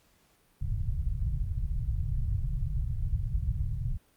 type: low-pass noise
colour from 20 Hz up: pink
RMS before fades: -30 dBFS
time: 0.61-3.98 s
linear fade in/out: 10 ms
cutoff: 140 Hz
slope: 48 dB/octave
effects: pink hiss -66 dBFS RMS until 4.16 s + Opus 48 kbps